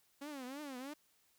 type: tone with vibrato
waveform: sawtooth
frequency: 273.7 Hz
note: C#4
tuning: 22 cents flat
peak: -40 dBFS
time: 0.21-0.94 s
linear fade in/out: 10 ms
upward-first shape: triangle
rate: 3.1 Hz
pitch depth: 200 cents each way
effects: white hiss -73 dBFS RMS until 1.38 s